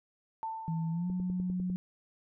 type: tone with exponential decay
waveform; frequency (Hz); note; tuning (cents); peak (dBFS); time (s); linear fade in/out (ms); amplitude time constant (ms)
sine; 891; A5; +22; -32; 0.43-1.54; 0; 240
type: tone with pitch glide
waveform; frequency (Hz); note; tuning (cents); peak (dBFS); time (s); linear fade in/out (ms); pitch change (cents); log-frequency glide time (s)
sine; 164 to 181.97; E3 to F#3; -9 to -29; -30; 0.68-1.76; 0; +180; 0.91-1.09
type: click train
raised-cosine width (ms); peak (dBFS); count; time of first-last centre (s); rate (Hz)
3; -30; 7; 1.1-1.7; 10
effects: none